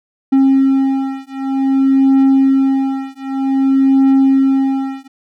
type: beating tone pair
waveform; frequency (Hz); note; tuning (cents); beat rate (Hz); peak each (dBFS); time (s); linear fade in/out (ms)
triangle; 269 / 269.53; C4 / C#4; +48 / -48; 0.53; -11; 0.32-5.08; 10
effects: none